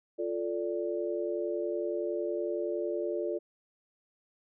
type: chord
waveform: sine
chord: D minor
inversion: first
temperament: equal with one note detuned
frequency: 349.2 / 440 / 582.9 Hz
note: F4 / A4 / D5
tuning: 0 / 0 / -13 cents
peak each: -33 / -35 / -35 dBFS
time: 0.18-3.39 s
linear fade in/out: 20 ms
effects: none